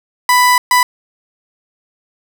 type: tone bursts at uneven times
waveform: 30% pulse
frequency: 992 Hz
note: B5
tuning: 7 cents sharp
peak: -5 dBFS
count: 2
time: 0.29-0.58 / 0.71-0.83 s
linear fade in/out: 2 ms
effects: none